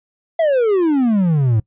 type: exponential sweep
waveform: triangle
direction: down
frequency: 678 to 104.3 Hz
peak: -10 dBFS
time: 0.39-1.6 s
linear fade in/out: 5 ms
effects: noise-tail reverb RT60 0.1 s tail -23 dB re dry + resampled to 8000 Hz